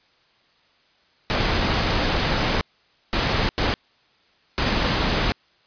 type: noise bursts at uneven times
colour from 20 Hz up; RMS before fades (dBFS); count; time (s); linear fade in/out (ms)
pink; -21; 4; 1.3-2.61 / 3.13-3.49 / 3.58-3.74 / 4.58-5.32; 0
effects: white hiss -60 dBFS RMS until 5.66 s + resampled to 11025 Hz